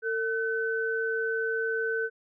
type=tone pair together; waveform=sine; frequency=450.8 / 1516.3 Hz; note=A4 / F#6; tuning=+42 / +42 cents; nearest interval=octave + major sixth; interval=2100 cents; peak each=-29 / -29 dBFS; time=0.02-2.1 s; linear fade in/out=50 ms; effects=none

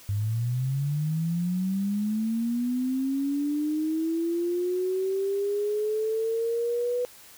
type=linear sweep; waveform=sine; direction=up; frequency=99 to 493.9 Hz; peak=-24 dBFS; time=0.09-7.05 s; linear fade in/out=0 ms; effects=white hiss -50 dBFS RMS until 7.37 s

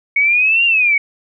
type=exponential two-way sweep; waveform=sine; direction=up then down; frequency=2217 to 2806 to 2217 Hz; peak=-10 dBFS; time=0.16-0.98 s; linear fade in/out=5 ms; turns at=0.65 s; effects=none

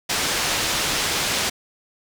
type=low-pass noise; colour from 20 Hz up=white; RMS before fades=-23 dBFS; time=0.09-1.5 s; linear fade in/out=10 ms; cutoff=6000 Hz; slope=12 dB/octave; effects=none

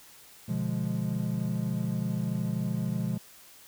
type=chord; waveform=triangle; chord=B diminished seventh; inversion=none; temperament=equal; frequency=123.47 / 146.83 / 174.61 / 207.7 Hz; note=B2 / D3 / F3 / Ab3; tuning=0 / 0 / 0 / 0 cents; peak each=-31 / -34 / -30 / -31 dBFS; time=0.48-3.18 s; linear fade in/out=10 ms; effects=white hiss -53 dBFS RMS until 3.67 s

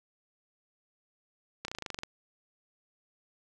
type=slowing click train; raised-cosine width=0.2 ms; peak=-19 dBFS; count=11; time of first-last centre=1.65-2.034 s; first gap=32 ms; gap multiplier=1.04; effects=none

